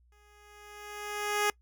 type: tone with exponential growth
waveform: 10% pulse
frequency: 415.3 Hz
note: G#4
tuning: in tune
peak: -16 dBFS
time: 0.12-1.5 s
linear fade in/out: 1 ms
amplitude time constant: 300 ms
effects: noise-tail reverb RT60 0.1 s tail -24 dB re dry + added 60 Hz sine -61 dBFS peak until 1.61 s